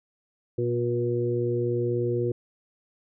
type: harmonic tone with a mistuned harmonic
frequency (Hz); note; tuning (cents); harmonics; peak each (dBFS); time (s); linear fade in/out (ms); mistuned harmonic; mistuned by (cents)
120.1; B2; -48; 1 / 2 / 3 / 4; -28 / -36 / -26 / -30; 0.58-2.32; 5; 2; +26
effects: none